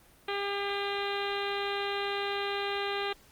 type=harmonic tone; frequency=401.2 Hz; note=G4; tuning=40 cents sharp; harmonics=1 / 2 / 3 / 4 / 5 / 6 / 7 / 8 / 9 / 10; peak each=-34 / -37 / -39 / -40 / -41 / -42 / -42 / -43 / -44 / -44 dBFS; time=0.28-3.13 s; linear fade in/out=5 ms; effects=pink hiss -59 dBFS RMS until 3.31 s + Opus 32 kbps